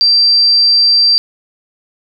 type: tone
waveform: sine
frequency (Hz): 4700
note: D8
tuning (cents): +1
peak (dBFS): -6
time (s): 0.01-1.18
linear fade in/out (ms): 0
effects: none